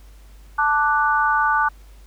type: chord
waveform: sine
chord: D major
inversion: second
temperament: equal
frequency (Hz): 880 / 1174.7 / 1480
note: A5 / D6 / F#6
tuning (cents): 0 / 0 / 0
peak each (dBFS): -20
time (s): 0.58-1.69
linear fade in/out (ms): 10
effects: added 50 Hz sine -42 dBFS peak until 2.06 s + pink hiss -55 dBFS RMS until 2.06 s